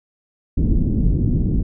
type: low-pass noise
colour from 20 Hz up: pink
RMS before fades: -17 dBFS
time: 0.57-1.63 s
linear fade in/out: 10 ms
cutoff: 280 Hz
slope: 24 dB/octave
effects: none